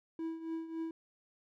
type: tone with tremolo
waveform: triangle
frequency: 326 Hz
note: E4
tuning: 19 cents flat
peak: -32 dBFS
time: 0.19-0.91 s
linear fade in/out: 2 ms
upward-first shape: triangle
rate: 3.6 Hz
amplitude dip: 75%
effects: none